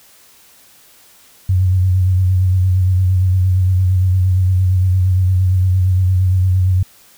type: tone with vibrato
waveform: sine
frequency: 92.5 Hz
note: F#2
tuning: in tune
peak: -10 dBFS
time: 1.49-6.83 s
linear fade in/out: 5 ms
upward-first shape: sine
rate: 8.7 Hz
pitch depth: 39 cents each way
effects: white hiss -47 dBFS RMS until 7.17 s